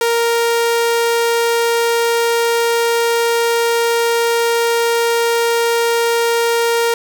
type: tone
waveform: sawtooth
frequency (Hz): 466.2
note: A#4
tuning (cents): 0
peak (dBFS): -9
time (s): 0.01-6.94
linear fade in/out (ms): 2
effects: none